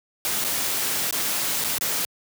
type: noise with dropouts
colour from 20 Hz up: white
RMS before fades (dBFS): -25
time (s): 0.25-2.05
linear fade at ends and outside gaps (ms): 0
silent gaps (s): 0.441-0.447 / 1.109-1.125 / 1.64-1.645 / 1.782-1.81
effects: high-pass 100 Hz 12 dB/octave